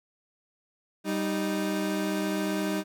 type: tone pair together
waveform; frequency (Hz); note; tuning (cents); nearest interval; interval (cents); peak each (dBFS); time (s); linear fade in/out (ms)
30% pulse; 195.22 / 309.9; G3 / D#4; -7 / -7; minor sixth; 800; -27; 1.04-2.84; 50
effects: none